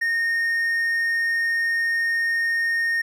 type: tone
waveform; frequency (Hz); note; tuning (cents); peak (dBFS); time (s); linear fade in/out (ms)
triangle; 1843; A#6; -20; -18; 0.01-3.02; 10
effects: none